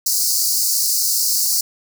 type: high-pass noise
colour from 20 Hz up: pink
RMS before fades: -18 dBFS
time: 0.06-1.61 s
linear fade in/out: 5 ms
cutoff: 4400 Hz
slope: 96 dB/octave
effects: none